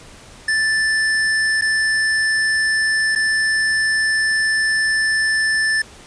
square tone with dropouts, 1760 Hz, A6, in tune, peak -16 dBFS, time 0.48-5.82 s, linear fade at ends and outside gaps 5 ms, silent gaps 1.612-1.62 / 3.152-3.158 s, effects pink hiss -42 dBFS RMS until 6.06 s + resampled to 22050 Hz

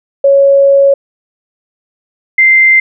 sine tone pair in turn, 554.4 / 2085 Hz, C#5 / C7, 0 / -7 cents, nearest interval octave + major seventh, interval 2293 cents, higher second, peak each -3 dBFS, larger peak neither, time 0.24-0.94 / 2.38-2.8 s, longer first, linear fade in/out 5 ms, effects none

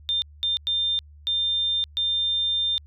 sine tone bursts at uneven times, 3600 Hz, A7, 39 cents sharp, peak -21 dBFS, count 5, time 0.09-0.22 / 0.43-0.57 / 0.67-0.99 / 1.27-1.84 / 1.97-2.78 s, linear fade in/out 0 ms, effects added 74 Hz sine -45 dBFS peak until 2.86 s

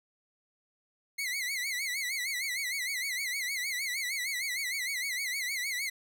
sawtooth tone with vibrato, 2093 Hz, C7, in tune, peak -28 dBFS, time 1.18-5.9 s, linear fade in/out 10 ms, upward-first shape sine, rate 6.5 Hz, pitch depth 130 cents each way, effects none

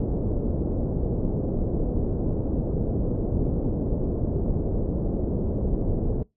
pink low-pass noise, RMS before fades -25 dBFS, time 0-6.23 s, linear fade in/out 5 ms, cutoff 500 Hz, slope 24 dB/octave, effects noise-tail reverb RT60 0.2 s tail -24 dB re dry

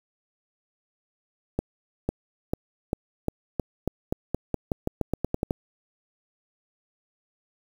accelerating click train, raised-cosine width 2 ms, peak -11 dBFS, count 18, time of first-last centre 1.59-5.509 s, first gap 500 ms, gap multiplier 0.89, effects 7-bit

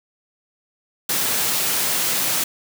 white high-pass noise, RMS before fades -21 dBFS, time 1.09-2.44 s, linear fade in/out 5 ms, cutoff 100 Hz, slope 96 dB/octave, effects none

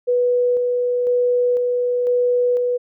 sine tone with tremolo, 491.1 Hz, B4, 10 cents flat, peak -14 dBFS, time 0.07-2.78 s, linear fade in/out 20 ms, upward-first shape square, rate 1 Hz, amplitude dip 25%, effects none

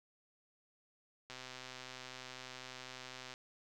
click train, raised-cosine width 0.2 ms, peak -30 dBFS, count 262, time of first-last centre 1.3-3.339 s, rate 128 Hz, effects none

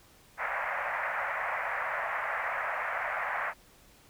white band-pass noise, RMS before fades -33 dBFS, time 0.37-3.54 s, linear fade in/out 50 ms, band 570 to 2100 Hz, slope 48 dB/octave, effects pink hiss -59 dBFS RMS until 4.09 s

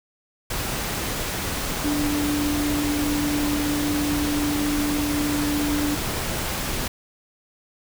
sine tone in noise, 293.4 Hz, D4, 2 cents flat, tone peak -22 dBFS, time 1.84-5.95 s, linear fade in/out 5 ms, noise pink, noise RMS -27 dBFS, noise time 0.5-6.88 s, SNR +2 dB, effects none

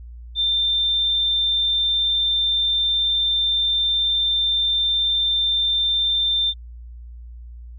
sine tone, 3581 Hz, A7, 30 cents sharp, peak -17 dBFS, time 0.35-6.54 s, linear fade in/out 50 ms, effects added 59 Hz sine -35 dBFS peak until 7.78 s

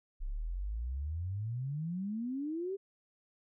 sine exponential sweep, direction up, 31.77 to 402.3 Hz, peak -34 dBFS, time 0.2-2.77 s, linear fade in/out 20 ms, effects none

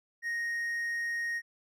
triangle tone, 1867 Hz, A#6, 2 cents sharp, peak -29 dBFS, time 0.22-1.42 s, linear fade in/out 50 ms, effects none

